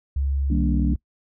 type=tone with pitch glide; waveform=sine; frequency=69 to 65.32 Hz; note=C#2 to C2; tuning=-7 to -2 cents; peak=-20 dBFS; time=0.16-0.96 s; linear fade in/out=5 ms; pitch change=-95 cents; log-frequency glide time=0.44-0.71 s
type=chord; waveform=sine; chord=Eb major seventh; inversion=none; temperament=equal with one note detuned; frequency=155.56 / 196 / 233.1 / 290.3 Hz; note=Eb3 / G3 / Bb3 / D4; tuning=0 / 0 / 0 / -20 cents; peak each=-26 dBFS; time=0.5-0.94 s; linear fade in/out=5 ms
effects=noise-tail reverb RT60 0.1 s tail -23 dB re dry + tanh soft clip ceiling -7 dBFS